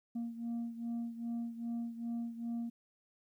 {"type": "beating tone pair", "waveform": "sine", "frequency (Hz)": [233.1, 235.6], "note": ["A#3", "A#3"], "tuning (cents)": [0, 19], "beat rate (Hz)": 2.5, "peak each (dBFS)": [-36, -40], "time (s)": [0.15, 2.7], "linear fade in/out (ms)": 10, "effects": ["tanh soft clip ceiling -34 dBFS", "12-bit"]}